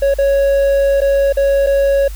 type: tone with dropouts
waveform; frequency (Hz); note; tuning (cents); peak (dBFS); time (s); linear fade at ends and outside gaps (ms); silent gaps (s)
triangle; 554.4; C#5; 0; -8; 0.02-2.08; 5; 0.141-0.185 / 1.006-1.016 / 1.326-1.37 / 1.664-1.669
effects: added 50 Hz sine -24 dBFS peak until 2.15 s + white hiss -40 dBFS RMS until 2.15 s